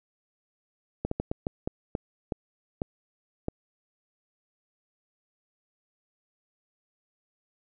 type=slowing click train; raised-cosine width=2 ms; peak=-15 dBFS; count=10; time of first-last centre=1.05-3.484 s; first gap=64 ms; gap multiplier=1.34; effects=none